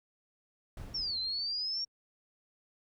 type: noise with exponential decay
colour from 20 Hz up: brown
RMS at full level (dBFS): -40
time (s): 0.77-1.88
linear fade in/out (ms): 2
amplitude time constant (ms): 240
type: exponential two-way sweep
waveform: sine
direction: down then up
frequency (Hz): 5588 to 4041 to 5588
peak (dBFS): -32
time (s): 0.94-1.85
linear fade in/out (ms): 10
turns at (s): 1.19
effects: none